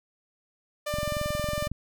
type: tone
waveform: sawtooth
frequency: 595 Hz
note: D5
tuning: 22 cents sharp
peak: -25 dBFS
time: 0.86-1.68 s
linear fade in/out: 10 ms
type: click train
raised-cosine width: 5 ms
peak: -21 dBFS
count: 18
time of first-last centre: 0.94-1.716 s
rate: 21.9 Hz
effects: none